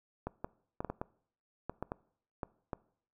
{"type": "clicks", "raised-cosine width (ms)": 1, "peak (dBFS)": -22, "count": 11, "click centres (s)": [0.27, 0.445, 0.805, 0.847, 0.9, 1.015, 1.696, 1.826, 1.919, 2.432, 2.732], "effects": ["noise-tail reverb RT60 0.6 s tail -22 dB re dry"]}